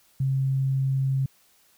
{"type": "tone", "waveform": "sine", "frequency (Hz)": 134.3, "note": "C3", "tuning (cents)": 46, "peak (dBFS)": -21, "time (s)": [0.2, 1.26], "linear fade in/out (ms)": 5, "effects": ["white hiss -61 dBFS RMS until 1.77 s"]}